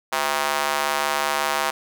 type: tone with high-pass filter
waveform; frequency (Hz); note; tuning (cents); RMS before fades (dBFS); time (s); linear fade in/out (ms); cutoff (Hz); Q
square; 72.7; D2; -17; -23; 0.12-1.71; 10; 880; 1.4
effects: none